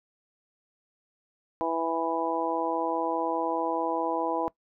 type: harmonic tone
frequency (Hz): 164.81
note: E3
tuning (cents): 0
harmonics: 2 / 3 / 4 / 5 / 6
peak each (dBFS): -32 / -32 / -32 / -32 / -32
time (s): 1.61-4.48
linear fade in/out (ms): 0
effects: noise-tail reverb RT60 0.1 s tail -21 dB re dry